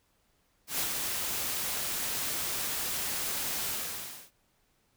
white noise with ADSR envelope, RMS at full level -30 dBFS, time 0.67-4.31 s, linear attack 120 ms, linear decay 84 ms, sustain -3 dB, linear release 630 ms, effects pink hiss -71 dBFS RMS until 4.96 s

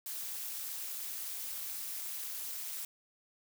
blue noise with amplitude modulation, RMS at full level -37 dBFS, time 0.06-2.85 s, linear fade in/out 2 ms, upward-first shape sine, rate 243 Hz, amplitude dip 80%, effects none

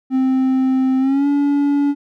triangle tone with pitch glide, 261.6 to 285.3 Hz, C4 to C#4, 0 to +50 cents, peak -11 dBFS, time 0.1-1.95 s, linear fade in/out 50 ms, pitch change +150 cents, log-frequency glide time 0.99-1.27 s, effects none

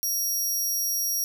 20% pulse tone, 5660 Hz, F8, 22 cents sharp, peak -19 dBFS, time 0.03-1.24 s, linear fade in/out 0 ms, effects none

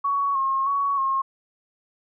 sine tone with vibrato, 1098 Hz, C#6, 17 cents flat, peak -20 dBFS, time 0.04-1.22 s, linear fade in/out 10 ms, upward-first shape square, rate 1.6 Hz, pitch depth 34 cents each way, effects none

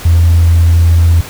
sine tone, 84.1 Hz, E2, 35 cents sharp, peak -3 dBFS, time 0.05-1.21 s, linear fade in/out 5 ms, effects tanh soft clip ceiling 0 dBFS + pink hiss -28 dBFS RMS until 1.29 s

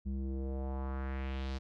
square tone with low-pass filter sweep, 66.5 Hz, C2, 29 cents sharp, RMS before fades -37 dBFS, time 0.05-1.59 s, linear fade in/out 20 ms, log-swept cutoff 200 to 5000 Hz, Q 2, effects none

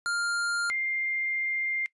square / sine tone pair in turn, 1401 / 2105 Hz, F6 / C7, +5 / +10 cents, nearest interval perfect fifth, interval 705 cents, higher second, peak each -27 / -27 dBFS, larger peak neither, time 0.06-0.7 / 0.7-1.86 s, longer second, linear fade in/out 0 ms, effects noise-tail reverb RT60 0.1 s tail -21 dB re dry + resampled to 24000 Hz

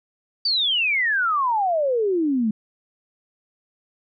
sine exponential sweep, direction down, 4699 to 207.7 Hz, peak -18 dBFS, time 0.45-2.51 s, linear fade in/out 5 ms, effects none

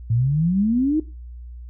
sine exponential sweep, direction up, 110 to 322.9 Hz, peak -16 dBFS, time 0.1-1 s, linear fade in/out 5 ms, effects noise-tail reverb RT60 0.3 s tail -19 dB re dry + added 60 Hz sine -34 dBFS peak until 1.69 s

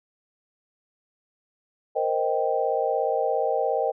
sine chord, C minor seventh, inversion third, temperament equal, 466.2 / 523.3 / 622.3 / 784 Hz, Bb4 / C5 / Eb5 / G5, 0 / 0 / 0 / 0 cents, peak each -27 dBFS, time 1.95-3.92 s, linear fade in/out 20 ms, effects none

